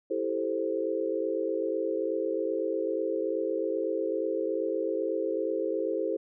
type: chord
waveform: sine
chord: A minor seventh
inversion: second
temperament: equal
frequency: 329.6 / 392 / 440 / 523.3 Hz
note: E4 / G4 / A4 / C5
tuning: 0 / 0 / 0 / 0 cents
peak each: -33 / -33 / -32 / -32 dBFS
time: 0.1-6.17 s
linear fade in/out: 10 ms
effects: none